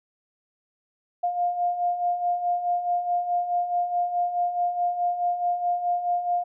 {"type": "beating tone pair", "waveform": "sine", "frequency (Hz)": [702, 706.7], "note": ["F5", "F5"], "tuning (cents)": [9, 20], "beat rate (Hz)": 4.7, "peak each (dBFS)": [-30, -23], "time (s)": [1.23, 6.44], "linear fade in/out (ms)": 10, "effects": []}